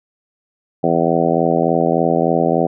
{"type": "harmonic tone", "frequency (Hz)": 83.4, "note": "E2", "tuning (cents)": 21, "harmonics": [2, 3, 4, 5, 6, 7, 8, 9], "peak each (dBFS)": [-21, -21, -21, -21, -21, -21, -21, -21], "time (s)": [0.83, 2.67], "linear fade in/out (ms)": 10, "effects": []}